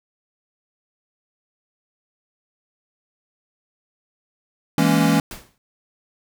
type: chord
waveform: square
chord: A# half-diminished seventh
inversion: second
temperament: equal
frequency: 164.81 / 207.7 / 233.1 / 277.2 Hz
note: E3 / G#3 / A#3 / C#4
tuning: 0 / 0 / 0 / 0 cents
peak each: -20 / -22 / -23 / -20 dBFS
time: 4.78-5.2 s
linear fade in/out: 2 ms
type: noise with exponential decay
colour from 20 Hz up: pink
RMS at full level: -31 dBFS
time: 5.31-5.58 s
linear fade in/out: 1 ms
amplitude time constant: 57 ms
effects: none